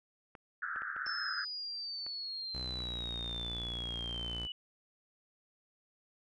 clicks, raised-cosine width 0.5 ms, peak -34 dBFS, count 7, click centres 0.352 / 0.761 / 0.82 / 0.964 / 1.066 / 2.065 / 2.804 s
white band-pass noise, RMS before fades -39 dBFS, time 0.62-1.45 s, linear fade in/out 5 ms, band 1300 to 1700 Hz, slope 96 dB/octave
sine exponential sweep, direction down, 5300 to 2946 Hz, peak -38 dBFS, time 1.06-4.52 s, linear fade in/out 2 ms
sawtooth tone with pitch glide, 62.7 to 58.84 Hz, B1 to A#1, +27 to +17 cents, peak -37 dBFS, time 2.54-4.47 s, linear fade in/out 10 ms, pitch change -110 cents, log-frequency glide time 2.67-2.98 s
effects resampled to 24000 Hz

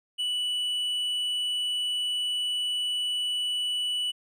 sine tone with tanh clipping, 2960 Hz, F#7, in tune, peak -27 dBFS, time 0.18-4.12 s, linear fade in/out 20 ms, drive 5 dB, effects none

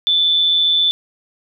sine tone with amplitude modulation, 3505 Hz, A7, 7 cents flat, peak -10 dBFS, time 0.07-0.91 s, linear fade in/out 0 ms, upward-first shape sine, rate 167 Hz, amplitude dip 40%, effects none

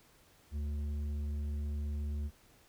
sine tone with tanh clipping, 73.42 Hz, D2, in tune, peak -35 dBFS, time 0.51-2.31 s, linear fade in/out 50 ms, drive 8 dB, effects pink hiss -64 dBFS RMS until 2.68 s

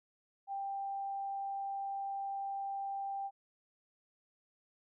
sine tone, 789 Hz, G5, 11 cents sharp, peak -36 dBFS, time 0.47-3.31 s, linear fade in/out 50 ms, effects none

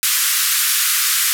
white band-pass noise, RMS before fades -17 dBFS, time 0.03-1.33 s, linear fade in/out 0 ms, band 1200 to 15000 Hz, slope 48 dB/octave, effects none

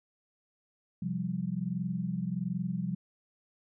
sine chord, C suspended fourth, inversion none, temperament equal, 130.81 / 174.61 / 196 Hz, C3 / F3 / G3, 0 / 0 / 0 cents, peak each -38 / -33 / -35 dBFS, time 1.02-2.95 s, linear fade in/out 5 ms, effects none

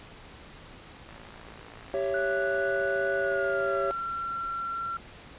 click train, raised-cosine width 0.5 ms, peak -33 dBFS, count 152, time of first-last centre 1.09-3.806 s, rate 55.6 Hz
triangle chord, C# diminished, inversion second, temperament equal with one note detuned, 392 / 554.4 / 668.1 Hz, G4 / C#5 / E5, 0 / 0 / +23 cents, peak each -29 / -27 / -32 dBFS, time 1.94-3.91 s, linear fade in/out 0 ms
sine tone with pitch glide, 1476 to 1361.3 Hz, F#6 to F6, -5 to -45 cents, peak -30 dBFS, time 2.14-4.97 s, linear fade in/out 2 ms, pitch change -140 cents, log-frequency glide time 3.17-3.81 s
effects pink hiss -48 dBFS RMS until 5.38 s + resampled to 8000 Hz

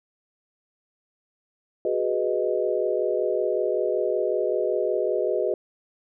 sine chord, G# minor seventh, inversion third, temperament equal, 370 / 415.3 / 493.9 / 622.3 Hz, F#4 / G#4 / B4 / D#5, 0 / 0 / 0 / 0 cents, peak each -27 dBFS, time 1.85-5.54 s, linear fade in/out 2 ms, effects none

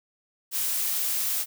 blue noise, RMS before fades -27 dBFS, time 0.51-1.46 s, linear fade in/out 50 ms, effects none

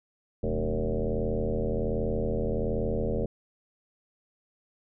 sine tone with frequency modulation, 219.8 Hz, A3, 2 cents flat, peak -25 dBFS, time 0.43-3.26 s, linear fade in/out 5 ms, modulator 81.3 Hz, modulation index 4.3, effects none

